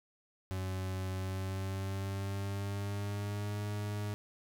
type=tone with pitch glide; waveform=40% pulse; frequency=94 to 103.7 Hz; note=F#2 to G#2; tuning=+28 to -2 cents; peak=-34 dBFS; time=0.51-4.14 s; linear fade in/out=0 ms; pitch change=+170 cents; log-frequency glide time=1.13-3.62 s; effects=none